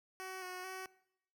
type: tone with pitch steps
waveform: 10% pulse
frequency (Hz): 375.8 / 366 / 376.1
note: F#4 / F#4 / F#4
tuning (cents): +27 / -19 / +28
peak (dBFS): -35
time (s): 0.2-0.86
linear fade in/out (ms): 0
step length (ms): 220
effects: noise-tail reverb RT60 0.8 s tail -21 dB re dry